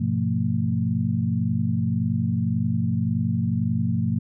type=tone cluster; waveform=sine; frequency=103.1 / 124.9 / 174.4 / 225.8 Hz; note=G#2 / B2 / F3 / A3; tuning=-12 / +20 / -2 / +45 cents; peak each=-26 dBFS; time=0-4.19 s; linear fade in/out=10 ms; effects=none